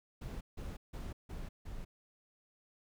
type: noise bursts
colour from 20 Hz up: brown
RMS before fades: -43 dBFS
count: 5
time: 0.21-1.85 s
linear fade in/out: 10 ms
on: 200 ms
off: 160 ms
effects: none